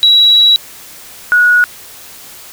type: tone pair in turn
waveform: sine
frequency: 3894 / 1458.6 Hz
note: B7 / F#6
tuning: -25 / -25 cents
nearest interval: octave + perfect fourth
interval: 1700 cents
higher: first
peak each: -4 / -5 dBFS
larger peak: first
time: 0.03-0.56 / 1.32-1.64 s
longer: first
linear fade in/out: 0 ms
effects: white hiss -34 dBFS RMS until 2.52 s